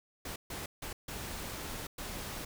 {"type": "noise bursts at uneven times", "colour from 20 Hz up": "pink", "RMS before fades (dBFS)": -41, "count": 5, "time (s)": [[0.25, 0.36], [0.5, 0.66], [0.82, 0.93], [1.08, 1.87], [1.98, 2.45]], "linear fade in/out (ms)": 5, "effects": []}